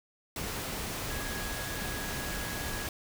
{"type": "tone in noise", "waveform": "sine", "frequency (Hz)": 1661.2, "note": "G#6", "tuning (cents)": 0, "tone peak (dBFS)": -42, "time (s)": [1.1, 2.87], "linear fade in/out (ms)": 2, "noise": "pink", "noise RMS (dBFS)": -36, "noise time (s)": [0.36, 2.89], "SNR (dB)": -9, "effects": []}